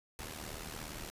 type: noise with amplitude modulation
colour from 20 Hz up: pink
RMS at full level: -41 dBFS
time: 0.19-1.1 s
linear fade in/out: 0 ms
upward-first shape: sine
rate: 77.1 Hz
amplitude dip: 70%
effects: resampled to 32000 Hz